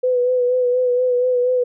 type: tone with vibrato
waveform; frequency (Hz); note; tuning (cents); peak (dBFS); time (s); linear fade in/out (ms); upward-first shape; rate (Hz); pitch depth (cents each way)
sine; 498.3; B4; +15; -14; 0.03-1.64; 10; sine; 4.2; 32
effects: none